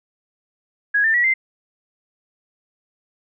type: tone with pitch steps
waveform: sine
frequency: 1661.2 / 1790.7 / 1930.4 / 2081 Hz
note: G#6 / A6 / B6 / C7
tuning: 0 / +30 / -40 / -10 cents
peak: -14 dBFS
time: 0.94-1.34 s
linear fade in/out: 10 ms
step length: 100 ms
effects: none